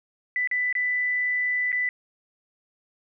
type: tone with dropouts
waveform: sine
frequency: 1989 Hz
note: B6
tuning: 12 cents sharp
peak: -22 dBFS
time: 0.36-1.89 s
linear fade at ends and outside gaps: 1 ms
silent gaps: 0.474-0.513 / 0.727-0.752 / 1.719-1.727 s
effects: none